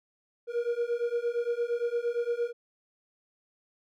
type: beating tone pair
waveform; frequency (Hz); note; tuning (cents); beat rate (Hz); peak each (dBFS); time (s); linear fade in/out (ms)
triangle; 470.2 / 478.9; A#4 / A#4; +15 / +47; 8.7; -29 / -28; 0.47-2.53; 50
effects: none